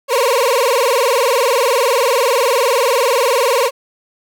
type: tone with vibrato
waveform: 30% pulse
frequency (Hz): 508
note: B4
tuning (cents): +49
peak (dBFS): -9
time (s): 0.08-3.71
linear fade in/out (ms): 50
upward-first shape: sine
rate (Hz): 20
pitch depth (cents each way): 180
effects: none